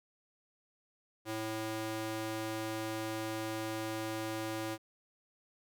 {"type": "tone with high-pass filter", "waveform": "square", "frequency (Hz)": 110, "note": "A2", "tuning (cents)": 0, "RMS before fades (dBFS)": -38, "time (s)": [1.25, 4.78], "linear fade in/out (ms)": 50, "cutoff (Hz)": 280, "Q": 0.93, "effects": []}